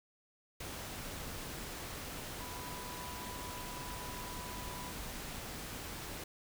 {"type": "tone in noise", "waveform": "sine", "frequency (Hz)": 987.8, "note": "B5", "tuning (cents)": 0, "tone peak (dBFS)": -48, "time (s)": [2.4, 4.92], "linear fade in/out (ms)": 5, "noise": "pink", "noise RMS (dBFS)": -44, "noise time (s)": [0.6, 6.24], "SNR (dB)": -7, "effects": []}